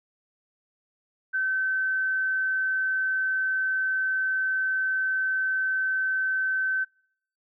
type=tone; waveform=sine; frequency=1535 Hz; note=G6; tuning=37 cents flat; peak=-23 dBFS; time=1.33-6.85 s; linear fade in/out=20 ms; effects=noise-tail reverb RT60 0.6 s tail -26 dB re dry